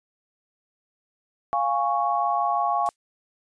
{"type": "chord", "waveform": "sine", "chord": "Db major", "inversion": "first", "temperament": "equal with one note detuned", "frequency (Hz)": [698.5, 824.4, 1108.7], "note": ["F5", "Ab5", "Db6"], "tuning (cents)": [0, -13, 0], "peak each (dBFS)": -25, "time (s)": [1.53, 2.89], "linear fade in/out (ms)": 0}
{"type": "noise with exponential decay", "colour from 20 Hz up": "blue", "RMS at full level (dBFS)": -36, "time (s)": [2.86, 2.96], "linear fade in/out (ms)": 0, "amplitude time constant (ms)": 21}
{"effects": ["resampled to 22050 Hz"]}